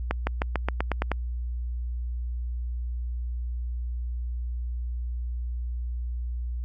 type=accelerating click train; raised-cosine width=0.5 ms; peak=-10 dBFS; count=9; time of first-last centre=0.11-1.117 s; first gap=160 ms; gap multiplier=0.93; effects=added 60 Hz sine -28 dBFS peak until 6.64 s